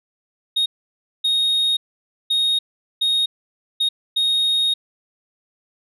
sine tone bursts at uneven times, 3729 Hz, A#7, in tune, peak -13 dBFS, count 6, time 0.56-0.66 / 1.24-1.77 / 2.3-2.59 / 3.01-3.26 / 3.8-3.89 / 4.16-4.74 s, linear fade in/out 10 ms, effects tanh soft clip ceiling -15 dBFS

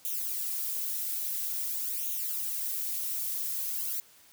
violet noise with flanger, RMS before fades -33 dBFS, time 0.05-4 s, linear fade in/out 0 ms, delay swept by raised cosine 0.3 to 3.6 ms, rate 0.49 Hz, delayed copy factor +0.85, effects white hiss -58 dBFS RMS until 4.32 s

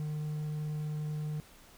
triangle tone, 151.7 Hz, D#3, 44 cents flat, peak -31 dBFS, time 0-1.4 s, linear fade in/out 0 ms, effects pink hiss -57 dBFS RMS until 1.77 s

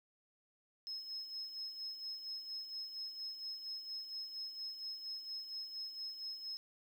triangle tone with tremolo, 5170 Hz, E8, 34 cents flat, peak -37 dBFS, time 0.87-6.57 s, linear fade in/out 0 ms, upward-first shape sine, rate 4.3 Hz, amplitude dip 65%, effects tanh soft clip ceiling -38 dBFS + 11-bit

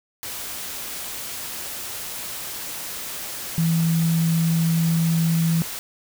sine tone in noise, 164.81 Hz, E3, in tune, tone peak -17 dBFS, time 3.58-5.62 s, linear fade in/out 0 ms, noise white, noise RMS -32 dBFS, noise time 0.23-5.79 s, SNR +12 dB, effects none

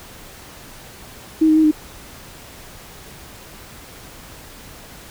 sine tone with pitch steps, 316.8 / 311 / 315.2 / 306.2 Hz, D#4 / D#4 / D#4 / D#4, +31 / -1 / +23 / -28 cents, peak -10 dBFS, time 1.41-1.714 s, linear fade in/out 10 ms, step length 76 ms, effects pink hiss -40 dBFS RMS until 5.1 s

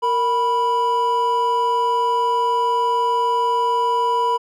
triangle tone pair together, 463.3 / 984 Hz, A#4 / B5, -11 / -7 cents, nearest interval octave + minor second, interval 1304 cents, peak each -21 / -15 dBFS, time 0.02-4.38 s, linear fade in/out 20 ms, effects none

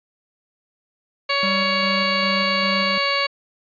harmonic tone, 560 Hz, C#5, 18 cents sharp, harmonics 1 / 2 / 3 / 4 / 5 / 6 / 7 / 8, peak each -26 / -24 / -29 / -24 / -27 / -35 / -30 / -25 dBFS, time 1.29-3.27 s, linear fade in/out 10 ms
square tone with tremolo, 196 Hz, G3, in tune, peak -25 dBFS, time 1.43-2.98 s, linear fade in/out 2 ms, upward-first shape square, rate 2.5 Hz, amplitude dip 30%
effects resampled to 11025 Hz

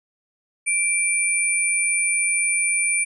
sine tone pair together, 2349 / 9358 Hz, D7 / D9, 0 / -7 cents, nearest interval 2 octaves, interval 2393 cents, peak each -21 dBFS, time 0.66-3.05 s, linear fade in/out 20 ms, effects none

